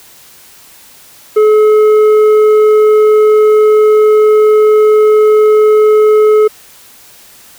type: tone with tanh clipping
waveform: triangle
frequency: 427.8 Hz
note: A4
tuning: 49 cents flat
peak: -5 dBFS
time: 1.36-6.48 s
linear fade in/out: 10 ms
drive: 11 dB
effects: white hiss -39 dBFS RMS until 7.58 s